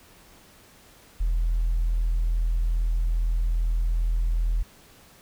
sine tone, 41.2 Hz, E1, in tune, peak -19 dBFS, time 1.2-4.63 s, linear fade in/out 10 ms, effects tanh soft clip ceiling -18 dBFS + pink hiss -53 dBFS RMS until 5.21 s

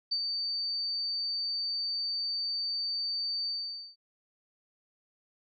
sine tone with ADSR envelope, 4592 Hz, D8, 40 cents flat, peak -26 dBFS, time 0.11-3.96 s, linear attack 12 ms, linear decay 64 ms, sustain -4 dB, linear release 490 ms, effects none

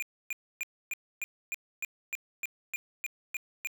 square tone bursts, 2411 Hz, D7, 45 cents sharp, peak -32 dBFS, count 13, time 0-3.672 s, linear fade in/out 0 ms, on 24 ms, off 280 ms, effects 12-bit

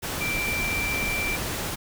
sine tone in noise, 2349 Hz, D7, in tune, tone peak -26 dBFS, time 0.2-1.37 s, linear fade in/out 20 ms, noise pink, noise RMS -30 dBFS, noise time 0.02-1.76 s, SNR +1 dB, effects none

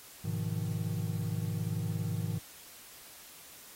triangle chord, F half-diminished seventh, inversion first, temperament just, 104.77 / 125.72 / 157.15 / 174.61 Hz, Ab2 / Cb3 / Eb3 / F3, +16 / +31 / +18 / 0 cents, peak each -33 / -37 / -34 / -37 dBFS, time 0.24-2.39 s, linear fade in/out 10 ms, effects white hiss -52 dBFS RMS until 3.75 s + AAC 48 kbps

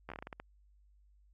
slowing click train, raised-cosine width 0.5 ms, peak -28 dBFS, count 10, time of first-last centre 0.09-0.4 s, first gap 12 ms, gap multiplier 1.25, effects added 50 Hz sine -62 dBFS peak until 1.33 s + AAC 32 kbps

